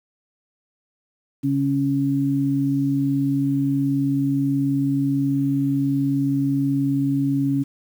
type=tone pair together; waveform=sine; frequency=138.59 / 277.2 Hz; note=C#3 / C#4; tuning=0 / 0 cents; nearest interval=octave; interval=1200 cents; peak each=-23 / -19 dBFS; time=1.43-7.64 s; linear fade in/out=20 ms; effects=8-bit